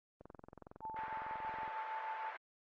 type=click train; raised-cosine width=1 ms; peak=-37 dBFS; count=33; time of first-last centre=0.21-1.678 s; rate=21.8 Hz
type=tone with tremolo; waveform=sine; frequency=880 Hz; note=A5; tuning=in tune; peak=-39 dBFS; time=0.81-2.34 s; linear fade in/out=50 ms; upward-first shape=triangle; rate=6.4 Hz; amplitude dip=45%
type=band-pass noise; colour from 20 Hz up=white; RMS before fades=-48 dBFS; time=0.96-2.37 s; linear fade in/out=5 ms; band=590 to 1800 Hz; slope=24 dB/octave
effects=Opus 24 kbps